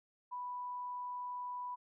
sine tone, 987.8 Hz, B5, in tune, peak -39 dBFS, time 0.31-1.76 s, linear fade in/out 20 ms, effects none

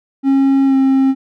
triangle tone with pitch glide, 271.8 to 267.4 Hz, C#4 to C4, -34 to +38 cents, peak -7 dBFS, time 0.23-1.15 s, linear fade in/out 50 ms, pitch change -28 cents, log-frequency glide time 0.66-0.75 s, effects none

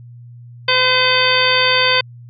harmonic tone with a mistuned harmonic, 510 Hz, C5, 44 cents flat, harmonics 1 / 2 / 3 / 4 / 5 / 6 / 7 / 9, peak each -20 / -20 / -20 / -20 / -20 / -20 / -20 / -20 dBFS, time 0.68-2.01 s, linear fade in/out 5 ms, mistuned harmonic 6, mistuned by +23 cents, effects added 120 Hz sine -35 dBFS peak until 2.29 s

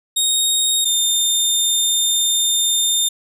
20% pulse tone pair in turn, 3729 / 3621 Hz, A#7 / A7, 0 / +49 cents, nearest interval minor second, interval 51 cents, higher first, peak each -9 dBFS, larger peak neither, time 0.16-0.85 / 0.85-3.09 s, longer second, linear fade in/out 10 ms, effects none

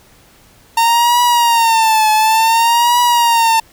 45% pulse tone with vibrato, 914 Hz, A#5, 34 cents flat, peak -9 dBFS, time 0.77-3.6 s, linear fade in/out 5 ms, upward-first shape triangle, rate 0.56 Hz, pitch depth 110 cents each way, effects pink hiss -47 dBFS RMS until 3.72 s

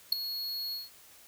square tone with ADSR envelope, 4330 Hz, C#8, 41 cents flat, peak -18 dBFS, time 0.12-0.9 s, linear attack 6 ms, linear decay 4 ms, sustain -16 dB, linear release 170 ms, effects white hiss -56 dBFS RMS until 1.27 s

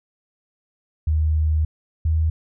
sine tone pair in turn, 77.7 / 79.56 Hz, D#2 / D#2, -2 / +39 cents, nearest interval unison, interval 41 cents, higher second, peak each -16 dBFS, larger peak neither, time 1.07-1.65 / 2.05-2.3 s, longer first, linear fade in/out 5 ms, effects none

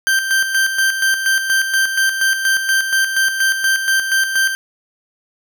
40% pulse tone with tremolo, 1568 Hz, G6, in tune, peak -11 dBFS, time 0.07-4.55 s, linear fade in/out 0 ms, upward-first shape square, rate 4.2 Hz, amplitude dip 55%, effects none

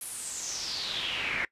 brown noise with band-pass filter sweep, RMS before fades -34 dBFS, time 0.01-1.45 s, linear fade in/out 2 ms, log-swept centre 11000 to 2000 Hz, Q 5.4, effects noise-tail reverb RT60 0.1 s tail -21 dB re dry + resampled to 32000 Hz

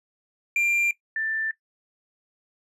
triangle / sine tone pair in turn, 2381 / 1773.5 Hz, D7 / A6, +23 / +13 cents, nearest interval perfect fourth, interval 510 cents, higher first, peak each -18 / -25 dBFS, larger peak first, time 0.56-0.91 / 1.16-1.51 s, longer neither, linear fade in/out 2 ms, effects noise-tail reverb RT60 0.1 s tail -17 dB re dry + resampled to 32000 Hz

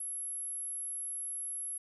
sine tone, 11175 Hz, F9, in tune, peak -36 dBFS, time 0-1.78 s, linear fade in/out 5 ms, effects none

